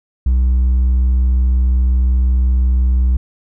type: tone with hard clipping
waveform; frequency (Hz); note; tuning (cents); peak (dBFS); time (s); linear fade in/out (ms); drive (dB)
triangle; 62.8; B1; +30; -9; 0.26-3.17; 5; 1
effects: none